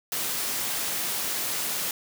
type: high-pass noise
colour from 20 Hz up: white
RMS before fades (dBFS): -29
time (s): 0.12-1.91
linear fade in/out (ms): 2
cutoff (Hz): 120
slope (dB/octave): 12
effects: none